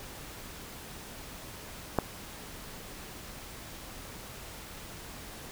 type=click; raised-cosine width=1 ms; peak=-10 dBFS; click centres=1.987 s; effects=pink hiss -45 dBFS RMS until 5.51 s